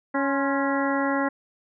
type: harmonic tone with a mistuned harmonic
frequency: 277.2 Hz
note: C#4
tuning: in tune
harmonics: 1 / 2 / 3 / 4 / 5 / 6 / 7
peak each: -25 / -28 / -30 / -31 / -32 / -33 / -33 dBFS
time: 0.14-1.29 s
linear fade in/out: 10 ms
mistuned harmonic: 4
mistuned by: -67 cents
effects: none